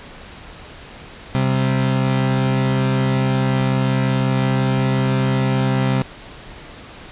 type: tone pair together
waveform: 35% pulse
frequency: 131.3 / 196.73 Hz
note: C3 / G3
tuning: +6 / +6 cents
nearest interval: perfect fifth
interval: 700 cents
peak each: -15 / -20 dBFS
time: 1.35-6.02 s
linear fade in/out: 0 ms
effects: pink hiss -38 dBFS RMS until 7.11 s + resampled to 8000 Hz